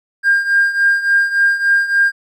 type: tone with tremolo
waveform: triangle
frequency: 1605 Hz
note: G6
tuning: 40 cents sharp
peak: -4 dBFS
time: 0.23-2.12 s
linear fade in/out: 50 ms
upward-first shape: triangle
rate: 3.5 Hz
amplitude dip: 85%
effects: tanh soft clip ceiling -6 dBFS